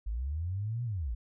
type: linear two-way sweep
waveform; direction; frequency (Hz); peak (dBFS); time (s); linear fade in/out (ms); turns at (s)
sine; up then down; 49 to 123.47 to 49; -31; 0.06-1.15; 10; 0.84
effects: none